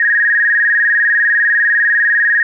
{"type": "tone with vibrato", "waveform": "sine", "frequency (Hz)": 1760, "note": "A6", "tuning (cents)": 0, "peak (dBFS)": -9, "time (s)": [0, 2.43], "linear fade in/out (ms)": 2, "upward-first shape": "square", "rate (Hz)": 20, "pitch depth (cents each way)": 94, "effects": []}